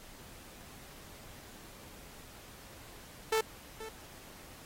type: tone with echo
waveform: sawtooth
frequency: 441.7 Hz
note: A4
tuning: 7 cents sharp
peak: -23 dBFS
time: 3.32-3.41 s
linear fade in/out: 5 ms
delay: 480 ms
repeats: 1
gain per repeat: -15 dB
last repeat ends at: 3.89 s
effects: pink hiss -53 dBFS RMS until 4.65 s + AAC 48 kbps